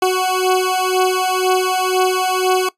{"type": "beating tone pair", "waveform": "20% pulse", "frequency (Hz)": [370, 372], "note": ["F#4", "F#4"], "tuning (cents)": [0, 9], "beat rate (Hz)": 2, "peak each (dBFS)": -12, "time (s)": [0.02, 2.69], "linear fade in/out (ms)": 5, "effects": ["noise-tail reverb RT60 0.1 s tail -19 dB re dry", "resampled to 32000 Hz"]}